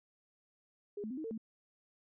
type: tone with pitch steps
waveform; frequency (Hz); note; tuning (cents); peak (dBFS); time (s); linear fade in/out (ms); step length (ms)
sine; 409.5 / 216.9 / 257.6 / 313.4 / 450.6 / 221.6; G#4 / A3 / C4 / D#4 / A4 / A3; -24 / -25 / -27 / +13 / +41 / +13; -38; 0.97-1.378; 5; 68
effects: none